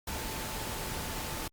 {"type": "tone in noise", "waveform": "sine", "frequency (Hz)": 880, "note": "A5", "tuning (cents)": 0, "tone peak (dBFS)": -46, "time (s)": [0.07, 1.48], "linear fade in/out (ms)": 5, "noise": "pink", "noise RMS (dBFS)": -37, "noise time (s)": [0.07, 1.48], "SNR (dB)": -12, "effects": ["Opus 48 kbps"]}